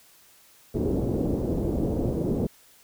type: low-pass noise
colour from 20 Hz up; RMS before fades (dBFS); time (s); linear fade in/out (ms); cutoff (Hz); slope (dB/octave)
white; -26; 0.74-2.47; 10; 430; 24
effects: white hiss -56 dBFS RMS until 2.83 s